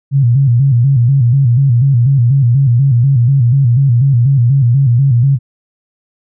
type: tone with vibrato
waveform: sine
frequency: 128.3 Hz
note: C3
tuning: 34 cents flat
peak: -6 dBFS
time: 0.11-5.39 s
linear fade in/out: 50 ms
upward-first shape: square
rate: 4.1 Hz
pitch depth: 130 cents each way
effects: none